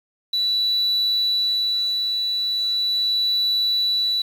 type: tone with tremolo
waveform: sine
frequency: 3951 Hz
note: B7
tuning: in tune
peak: -16 dBFS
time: 0.33-4.22 s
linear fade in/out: 5 ms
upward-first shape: sine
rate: 0.39 Hz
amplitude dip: 35%
effects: tanh soft clip ceiling -14 dBFS + 7-bit